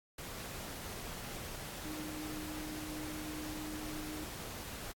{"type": "tone in noise", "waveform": "sine", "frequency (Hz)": 306.9, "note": "D#4", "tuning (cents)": -24, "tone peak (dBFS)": -42, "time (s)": [1.85, 4.24], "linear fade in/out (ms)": 5, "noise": "pink", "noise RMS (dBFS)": -45, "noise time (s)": [0.18, 4.92], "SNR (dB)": 0, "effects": ["AAC 64 kbps"]}